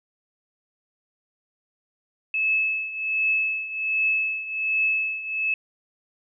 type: tone with tremolo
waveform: sine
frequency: 2600 Hz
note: E7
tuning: 24 cents flat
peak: -18 dBFS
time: 2.34-5.54 s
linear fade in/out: 2 ms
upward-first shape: triangle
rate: 1.3 Hz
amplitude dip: 80%
effects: none